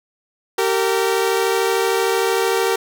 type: tone pair together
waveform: sawtooth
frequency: 386.8 / 460 Hz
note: G4 / A#4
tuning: -23 / -23 cents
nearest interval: minor third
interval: 300 cents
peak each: -15 dBFS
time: 0.58-2.76 s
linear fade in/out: 5 ms
effects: none